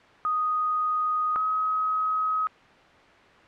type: tone pair in turn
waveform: sine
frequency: 1244.5 / 1269.2 Hz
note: D#6 / D#6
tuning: 0 / +34 cents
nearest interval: unison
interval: 34 cents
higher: second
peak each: -22 dBFS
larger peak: neither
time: 0.25-1.36 / 1.36-2.47 s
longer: neither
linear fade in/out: 0 ms
effects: white hiss -52 dBFS RMS until 3.47 s + low-pass 2000 Hz 12 dB/octave